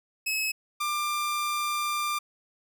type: tone pair in turn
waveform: sawtooth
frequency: 2576 / 1190.7 Hz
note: E7 / D6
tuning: -41 / +23 cents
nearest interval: octave + minor second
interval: 1336 cents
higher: first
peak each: -23 dBFS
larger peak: neither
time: 0.26-0.52 / 0.8-2.19 s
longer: second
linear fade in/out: 10 ms
effects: none